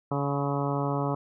harmonic tone with a mistuned harmonic, 141.4 Hz, C#3, 35 cents sharp, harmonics 1 / 2 / 3 / 4 / 5 / 6 / 7 / 8 / 9, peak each -29 / -32 / -34 / -35 / -36 / -37 / -37 / -38 / -39 dBFS, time 0.11-1.15 s, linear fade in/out 5 ms, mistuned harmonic 8, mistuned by -41 cents, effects none

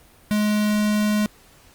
square tone with notch filter, 210.4 Hz, G#3, 23 cents sharp, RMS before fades -20 dBFS, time 0.31-1.26 s, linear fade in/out 0 ms, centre 790 Hz, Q 1.9, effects pink hiss -52 dBFS RMS until 1.74 s + Opus 32 kbps

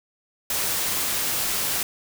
white noise, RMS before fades -25 dBFS, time 0.5-1.83 s, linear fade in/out 2 ms, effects none

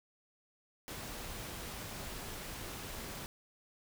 pink noise, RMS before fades -44 dBFS, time 0.88-3.26 s, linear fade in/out 0 ms, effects none

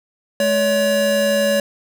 square tone pair together, 212.6 / 566 Hz, G#3 / C#5, +41 / +36 cents, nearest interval octave + perfect fourth, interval 1695 cents, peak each -23 / -16 dBFS, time 0.4-1.6 s, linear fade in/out 2 ms, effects none

